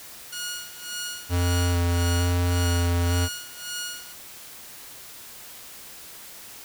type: tone with tremolo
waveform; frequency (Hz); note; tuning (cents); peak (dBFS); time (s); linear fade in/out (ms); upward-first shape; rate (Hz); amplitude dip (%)
10% pulse; 1442; F#6; -45; -21; 0.32-4.13; 10; sine; 1.8; 85
type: tone with vibrato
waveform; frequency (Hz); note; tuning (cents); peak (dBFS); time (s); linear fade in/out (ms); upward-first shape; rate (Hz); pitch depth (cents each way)
square; 87.31; F2; 0; -21; 1.29-3.29; 50; square; 1.1; 13
effects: white hiss -43 dBFS RMS until 6.64 s